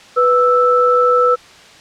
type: tone pair together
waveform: sine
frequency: 494 / 1318.8 Hz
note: B4 / E6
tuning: 0 / 0 cents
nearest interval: octave + perfect fourth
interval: 1700 cents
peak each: -12 dBFS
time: 0.16-1.36 s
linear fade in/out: 20 ms
effects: white hiss -41 dBFS RMS until 1.8 s + low-pass 5000 Hz 12 dB/octave